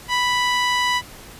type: tone with band-pass filter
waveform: sawtooth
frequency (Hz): 987.8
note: B5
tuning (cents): 0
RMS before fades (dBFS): -20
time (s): 0.08-1.02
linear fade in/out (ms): 50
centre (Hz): 2400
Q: 0.74
effects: pink hiss -41 dBFS RMS until 1.39 s + resampled to 32000 Hz